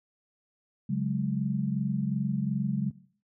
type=chord; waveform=sine; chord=C# suspended fourth; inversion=none; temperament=equal with one note detuned; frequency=139.47 / 185 / 207.7 Hz; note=C#3 / F#3 / G#3; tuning=+11 / 0 / 0 cents; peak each=-30 dBFS; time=0.89-2.91 s; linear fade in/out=10 ms; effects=noise-tail reverb RT60 0.5 s tail -17 dB re dry